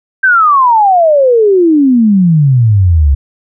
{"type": "exponential sweep", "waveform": "sine", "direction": "down", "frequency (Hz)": [1589, 66.5], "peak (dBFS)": -4, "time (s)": [0.23, 3.15], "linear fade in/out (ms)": 10, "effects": []}